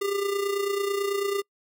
square tone with amplitude modulation, 400.1 Hz, G4, 35 cents sharp, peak -23 dBFS, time 0.01-1.42 s, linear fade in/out 10 ms, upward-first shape sine, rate 29.1 Hz, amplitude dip 60%, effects noise-tail reverb RT60 0.1 s tail -26 dB re dry

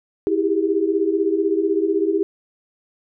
sine tone cluster, 326 / 390.5 / 406.4 Hz, E4 / G4 / G#4, -19 / -7 / -38 cents, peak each -21 dBFS, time 0.27-2.23 s, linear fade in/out 0 ms, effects none

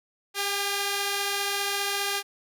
5% pulse tone pair together, 400 / 814.9 Hz, G4 / G#5, +35 / -33 cents, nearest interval octave, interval 1232 cents, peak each -16 / -20 dBFS, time 0.34-2.23 s, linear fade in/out 50 ms, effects none

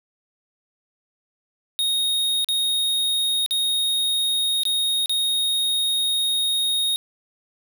square tone with dropouts, 3729 Hz, A#7, in tune, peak -20 dBFS, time 1.79-6.96 s, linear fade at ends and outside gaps 0 ms, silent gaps 2.445-2.487 / 3.462-3.509 / 4.634-4.653 / 5.059-5.095 s, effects none

